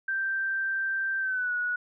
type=tone with pitch glide; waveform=sine; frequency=1568 to 1463 Hz; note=G6 to F#6; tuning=0 to -20 cents; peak=-26 dBFS; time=0.08-1.76 s; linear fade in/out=5 ms; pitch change=-120 cents; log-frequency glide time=1.19-1.52 s; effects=none